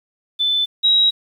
sine tone pair in turn, 3515 / 3838 Hz, A7 / A#7, -2 / +50 cents, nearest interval major second, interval 152 cents, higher second, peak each -15 / -11 dBFS, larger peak second, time 0.39-0.66 / 0.83-1.11 s, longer second, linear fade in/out 20 ms, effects 8-bit

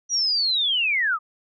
sine linear sweep, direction down, 5860 to 1171 Hz, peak -19 dBFS, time 0.09-1.19 s, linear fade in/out 50 ms, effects none

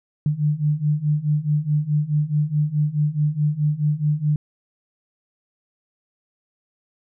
sine beating tone pair, 147.2 / 151.9 Hz, D3 / D#3, +4 / -41 cents, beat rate 4.7 Hz, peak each -22 / -20 dBFS, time 0.26-4.36 s, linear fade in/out 2 ms, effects none

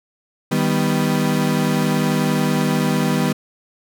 35% pulse chord, Eb augmented, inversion none, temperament equal, 155.56 / 196 / 246.9 Hz, Eb3 / G3 / B3, 0 / 0 / 0 cents, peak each -19 dBFS, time 0.51-3.33 s, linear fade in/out 10 ms, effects none

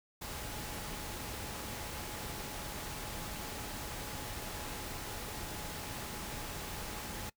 sine tone in noise, 843 Hz, G#5, 26 cents sharp, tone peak -52 dBFS, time 0.21-7.3 s, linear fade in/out 10 ms, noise pink, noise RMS -42 dBFS, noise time 0.21-7.3 s, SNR -13 dB, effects noise-tail reverb RT60 0.1 s tail -22 dB re dry

